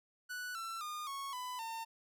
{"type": "tone with pitch steps", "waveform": "45% pulse", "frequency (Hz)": [1480, 1341.6, 1216.1, 1102.4, 999.3, 905.8], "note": ["F#6", "E6", "D#6", "C#6", "B5", "A#5"], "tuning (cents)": [0, 30, -40, -10, 20, -50], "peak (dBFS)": -40, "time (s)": [0.29, 1.85], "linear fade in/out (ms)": 20, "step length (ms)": 260, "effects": []}